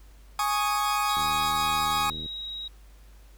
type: chord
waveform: 40% pulse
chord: Ab suspended fourth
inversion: none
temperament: equal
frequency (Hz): 830.6 / 1108.7 / 1244.5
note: Ab5 / Db6 / Eb6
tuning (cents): 0 / 0 / 0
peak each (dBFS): -27 / -29 / -27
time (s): 0.39-2.1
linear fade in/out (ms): 2
type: tone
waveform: sine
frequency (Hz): 3819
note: A#7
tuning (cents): +41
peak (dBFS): -33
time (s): 1.09-2.68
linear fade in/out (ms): 5
type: click train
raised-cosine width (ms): 3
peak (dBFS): -29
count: 87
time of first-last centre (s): 1.17-2.26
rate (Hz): 78.9
effects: added 50 Hz sine -48 dBFS peak until 3.37 s + pink hiss -60 dBFS RMS until 3.37 s